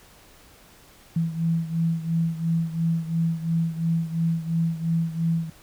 sine beating tone pair, 164.4 / 167.3 Hz, E3 / E3, -4 / +26 cents, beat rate 2.9 Hz, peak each -23 / -27 dBFS, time 1.16-5.5 s, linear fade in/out 5 ms, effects pink hiss -52 dBFS RMS until 5.62 s

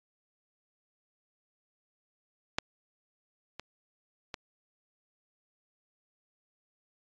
clicks, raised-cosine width 0.2 ms, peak -10 / -22 / -19 dBFS, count 3, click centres 2.585 / 3.596 / 4.342 s, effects low-pass 6000 Hz 12 dB/octave + AAC 64 kbps

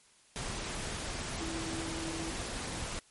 sine tone in noise, 327.2 Hz, E4, 13 cents flat, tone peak -39 dBFS, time 1.41-2.31 s, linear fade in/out 0 ms, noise pink, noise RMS -38 dBFS, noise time 0.36-2.99 s, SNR -4 dB, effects white hiss -63 dBFS RMS until 3.1 s + MP3 48 kbps

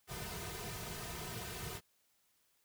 pink noise with comb filter, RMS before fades -44 dBFS, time 0.07-1.81 s, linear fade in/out 50 ms, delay 3.6 ms, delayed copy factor -1, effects white hiss -75 dBFS RMS until 2.64 s

